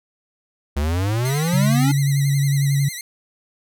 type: exponential sweep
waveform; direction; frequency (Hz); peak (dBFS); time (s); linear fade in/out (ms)
square; up; 69 to 289.5; -19; 0.76-1.92; 10
type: tone with vibrato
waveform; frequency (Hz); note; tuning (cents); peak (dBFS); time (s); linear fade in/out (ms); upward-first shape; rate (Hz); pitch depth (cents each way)
10% pulse; 2016; B6; +35; -20; 1.25-3.01; 2; sine; 11; 88
type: tone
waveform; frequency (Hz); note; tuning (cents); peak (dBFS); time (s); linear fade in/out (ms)
sine; 140; C#3; +18; -15; 1.53-2.89; 10
effects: none